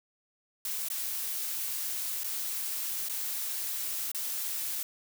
blue noise with dropouts, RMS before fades -34 dBFS, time 0.65-4.83 s, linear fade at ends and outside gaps 2 ms, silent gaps 0.886-0.901 / 2.235-2.242 / 3.087-3.095 / 4.117-4.147 s, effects none

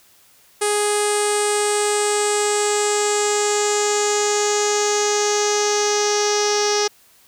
sawtooth tone with low-pass filter sweep, 415.3 Hz, G#4, in tune, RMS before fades -19 dBFS, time 0.61-6.88 s, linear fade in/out 10 ms, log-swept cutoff 9200 to 5700 Hz, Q 6.1, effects white hiss -53 dBFS RMS until 7.27 s

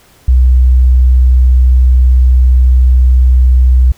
sine tone, 63 Hz, B1, 35 cents sharp, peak -3 dBFS, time 0.28-3.92 s, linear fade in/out 5 ms, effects pink hiss -45 dBFS RMS until 3.97 s

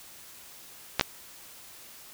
clicks, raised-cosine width 0.2 ms, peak -4 dBFS, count 2, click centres 0.996 / 1.011 s, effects white hiss -49 dBFS RMS until 2.13 s

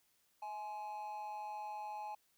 triangle tone with amplitude modulation, 843 Hz, G#5, 26 cents sharp, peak -37 dBFS, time 0.42-2.15 s, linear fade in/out 5 ms, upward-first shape sine, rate 198 Hz, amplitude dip 60%, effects white hiss -75 dBFS RMS until 2.37 s

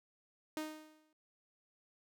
sawtooth tone with exponential decay, 309.6 Hz, D#4, 9 cents flat, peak -32 dBFS, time 0.57-1.13 s, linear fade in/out 1 ms, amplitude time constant 120 ms, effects none

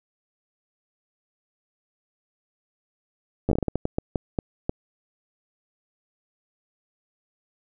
slowing click train, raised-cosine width 2 ms, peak -10 dBFS, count 14, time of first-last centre 3.49-4.694 s, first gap 10 ms, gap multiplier 1.33, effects none

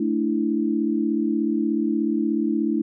sine chord, A suspended fourth, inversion none, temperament just, 220 / 293.3 / 330 Hz, A3 / D4 / E4, 0 / -2 / +2 cents, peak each -24 dBFS, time 0-2.82 s, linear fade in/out 5 ms, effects none

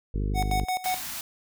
harmonic tone, 50.5 Hz, G#1, 48 cents flat, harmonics 1 / 2 / 3 / 4 / 5 / 6 / 7 / 8 / 9, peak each -26 / -32 / -36 / -38 / -40 / -42 / -43 / -44 / -45 dBFS, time 0.14-0.65 s, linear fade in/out 5 ms
square tone with tremolo, 740 Hz, F#5, in tune, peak -25 dBFS, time 0.34-1.02 s, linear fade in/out 50 ms, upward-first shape square, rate 5.8 Hz, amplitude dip 80%
white band-stop noise, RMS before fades -35 dBFS, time 0.84-1.21 s, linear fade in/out 2 ms, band 320 to 640 Hz, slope 48 dB/octave
effects none

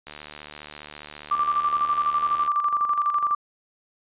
click train, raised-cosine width 0.2 ms, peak -20 dBFS, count 180, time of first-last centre 0.07-2.463 s, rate 74.8 Hz
sine tone with tremolo, 1177 Hz, D6, 3 cents sharp, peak -18 dBFS, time 1.31-3.35 s, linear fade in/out 5 ms, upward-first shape square, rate 12 Hz, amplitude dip 55%
effects resampled to 8000 Hz

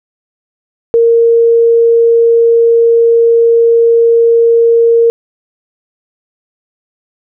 sine tone, 463.4 Hz, A#4, 10 cents flat, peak -4 dBFS, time 0.94-5.1 s, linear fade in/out 0 ms, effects none

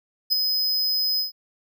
square tone with ADSR envelope, 5040 Hz, D#8, 21 cents sharp, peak -15 dBFS, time 0.3-1.32 s, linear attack 29 ms, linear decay 3 ms, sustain -6 dB, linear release 130 ms, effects none

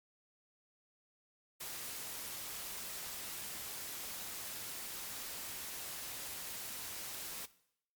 white noise, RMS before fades -44 dBFS, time 1.6-7.46 s, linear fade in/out 10 ms, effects noise-tail reverb RT60 0.7 s tail -18 dB re dry + MP3 96 kbps

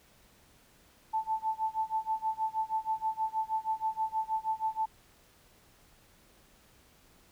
sine tone with tremolo, 880 Hz, A5, in tune, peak -26 dBFS, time 1.13-4.86 s, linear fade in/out 10 ms, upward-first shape sine, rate 6.3 Hz, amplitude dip 95%, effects pink hiss -62 dBFS RMS until 7.31 s

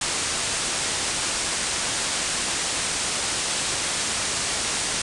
white low-pass noise, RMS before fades -26 dBFS, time 0.01-5.02 s, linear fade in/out 5 ms, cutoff 9600 Hz, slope 96 dB/octave, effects none

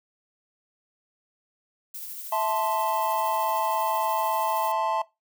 violet noise with tremolo, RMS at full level -36 dBFS, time 1.94-4.72 s, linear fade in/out 5 ms, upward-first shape triangle, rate 13 Hz, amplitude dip 35%
triangle chord, A minor, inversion second, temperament equal, 659.3 / 880 / 1046.5 Hz, E5 / A5 / C6, 0 / 0 / 0 cents, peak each -26 / -24 / -27 dBFS, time 2.32-5.02 s, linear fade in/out 5 ms
effects noise-tail reverb RT60 0.2 s tail -19 dB re dry

